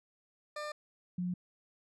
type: tone pair in turn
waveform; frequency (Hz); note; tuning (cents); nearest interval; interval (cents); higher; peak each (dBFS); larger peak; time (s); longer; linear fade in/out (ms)
20% pulse / sine; 599 / 179.06; D5 / F3; +34 / +44; octave + major sixth; 2090; first; -33 / -32; second; 0.56-0.72 / 1.18-1.34; neither; 5
effects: low-pass 7000 Hz 12 dB/octave